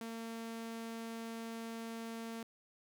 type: tone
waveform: sawtooth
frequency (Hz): 227.8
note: A#3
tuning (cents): -40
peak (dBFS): -38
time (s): 0.01-2.43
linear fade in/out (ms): 2
effects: none